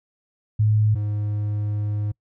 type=tone pair in turn; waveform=sine / triangle; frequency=107.1 / 104.35 Hz; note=A2 / G#2; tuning=-46 / +9 cents; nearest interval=unison; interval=45 cents; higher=first; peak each=-15 / -20 dBFS; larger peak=first; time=0.59-0.95 / 0.95-2.12 s; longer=second; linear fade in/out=10 ms; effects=noise-tail reverb RT60 0.1 s tail -26 dB re dry